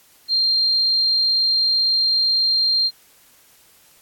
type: tone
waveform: sine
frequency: 4186 Hz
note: C8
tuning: in tune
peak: -15 dBFS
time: 0.28-2.91 s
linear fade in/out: 50 ms
effects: white hiss -53 dBFS RMS until 4.01 s + AAC 64 kbps